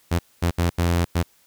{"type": "tone bursts at uneven times", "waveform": "sawtooth", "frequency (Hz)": 86.1, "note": "F2", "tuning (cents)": -24, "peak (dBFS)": -14, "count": 5, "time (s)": [[0.11, 0.19], [0.42, 0.51], [0.58, 0.7], [0.78, 1.05], [1.15, 1.23]], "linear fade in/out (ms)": 10, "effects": ["white hiss -59 dBFS RMS until 1.46 s"]}